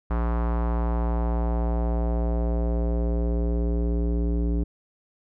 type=tone with low-pass filter sweep; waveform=square; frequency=58.27 Hz; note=A#1; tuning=in tune; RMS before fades=-24 dBFS; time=0.1-4.64 s; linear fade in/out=10 ms; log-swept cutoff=1200 to 340 Hz; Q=1.9; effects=none